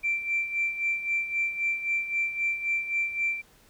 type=tone with tremolo; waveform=sine; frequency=2349 Hz; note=D7; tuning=in tune; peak=-22 dBFS; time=0.03-3.42 s; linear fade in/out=20 ms; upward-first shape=sine; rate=3.8 Hz; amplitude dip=70%; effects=tanh soft clip ceiling -18 dBFS + pink hiss -59 dBFS RMS until 3.69 s